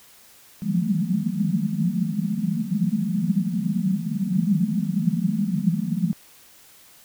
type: band-pass noise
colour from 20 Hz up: white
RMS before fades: -23 dBFS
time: 0.62-6.13 s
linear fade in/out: 0 ms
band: 160 to 220 Hz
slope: 96 dB/octave
effects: white hiss -51 dBFS RMS until 7.04 s